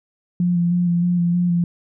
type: tone with vibrato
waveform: sine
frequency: 174.61 Hz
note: F3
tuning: in tune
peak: -15 dBFS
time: 0.4-1.64 s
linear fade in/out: 2 ms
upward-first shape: square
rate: 3.2 Hz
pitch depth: 20 cents each way
effects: none